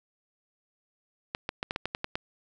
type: clicks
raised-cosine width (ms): 0.3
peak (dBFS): -14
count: 9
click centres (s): 1.349 / 1.491 / 1.629 / 1.709 / 1.761 / 1.856 / 1.949 / 2.044 / 2.155
effects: none